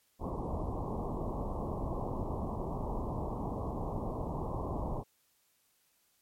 pink low-pass noise, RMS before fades -36 dBFS, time 0.19-5.04 s, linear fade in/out 50 ms, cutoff 1100 Hz, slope 96 dB/octave, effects white hiss -72 dBFS RMS until 6.21 s + MP3 64 kbps

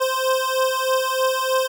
25% pulse beating tone pair, 520 / 523.2 Hz, C5 / C5, -11 / 0 cents, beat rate 3.2 Hz, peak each -18 dBFS, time 0-1.68 s, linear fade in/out 20 ms, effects none

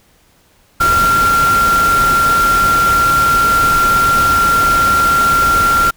sine tone in noise, 1377 Hz, F6, 25 cents flat, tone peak -9 dBFS, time 0.8-5.91 s, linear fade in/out 10 ms, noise pink, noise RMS -20 dBFS, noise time 0.8-5.91 s, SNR +8 dB, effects pink hiss -52 dBFS RMS until 5.96 s

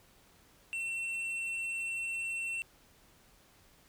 sine tone with hard clipping, 2703 Hz, E7, 43 cents sharp, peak -35 dBFS, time 0.73-2.62 s, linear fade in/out 0 ms, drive 5 dB, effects pink hiss -63 dBFS RMS until 3.88 s

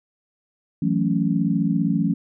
sine chord, F# minor seventh, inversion third, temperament equal, 164.81 / 185 / 220 / 277.2 Hz, E3 / F#3 / A3 / C#4, 0 / 0 / 0 / 0 cents, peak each -23 / -23 / -24 / -24 dBFS, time 0.82-2.14 s, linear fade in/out 5 ms, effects none

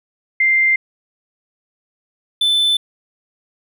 sine / triangle tone pair in turn, 2093 / 3520 Hz, C7 / A7, 0 / 0 cents, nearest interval major sixth, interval 900 cents, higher second, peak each -11 dBFS, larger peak neither, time 0.4-0.76 / 2.41-2.77 s, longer neither, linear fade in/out 5 ms, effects none

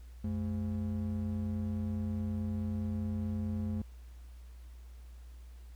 triangle ring-modulated tone, 151.8 Hz, D#3, 42 cents flat, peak -27 dBFS, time 0.24-3.82 s, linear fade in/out 5 ms, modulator 62.3 Hz, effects added 60 Hz sine -47 dBFS peak until 5.75 s + pink hiss -66 dBFS RMS until 5.75 s

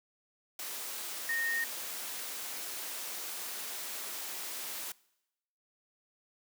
sine tone in noise, 1848 Hz, A#6, 16 cents flat, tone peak -30 dBFS, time 1.29-1.64 s, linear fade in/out 2 ms, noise white, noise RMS -40 dBFS, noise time 0.59-4.92 s, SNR +7 dB, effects noise-tail reverb RT60 0.9 s tail -23 dB re dry + high-pass 300 Hz 12 dB/octave

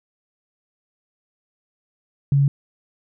sine tone, 140 Hz, C#3, 18 cents sharp, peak -13 dBFS, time 2.32-2.48 s, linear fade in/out 2 ms, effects none

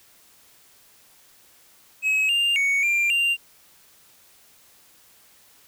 triangle tone with pitch steps, 2559 / 2798 / 2228 / 2381 / 2782 Hz, D#7 / F7 / C#7 / D7 / F7, +48 / +3 / +8 / +23 / -7 cents, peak -17 dBFS, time 2.02-3.37 s, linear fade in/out 50 ms, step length 270 ms, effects white hiss -55 dBFS RMS until 5.67 s

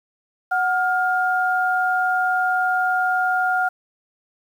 sine tone pair together, 740 / 1411.9 Hz, F#5 / F6, 0 / +18 cents, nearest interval major seventh, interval 1118 cents, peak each -20 dBFS, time 0.51-3.69 s, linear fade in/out 10 ms, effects 8-bit

